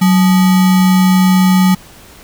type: tone with sample-and-hold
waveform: sine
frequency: 185.7 Hz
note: F#3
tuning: 7 cents sharp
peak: -6 dBFS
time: 0.01-1.75 s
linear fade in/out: 10 ms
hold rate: 1050 Hz
effects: pink hiss -39 dBFS RMS until 2.23 s